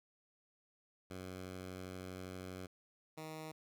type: tone pair in turn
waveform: 10% pulse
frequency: 92.5 / 157.19 Hz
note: F#2 / D#3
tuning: 0 / +18 cents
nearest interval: major sixth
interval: 918 cents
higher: second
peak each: -37 / -37 dBFS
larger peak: neither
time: 1.1-2.67 / 3.17-3.52 s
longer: first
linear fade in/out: 10 ms
effects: none